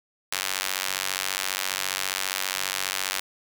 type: tone with high-pass filter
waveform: sawtooth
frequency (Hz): 94.8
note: F#2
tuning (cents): +43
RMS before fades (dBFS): -29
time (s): 0.32-3.2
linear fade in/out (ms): 5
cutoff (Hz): 1800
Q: 0.55
effects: none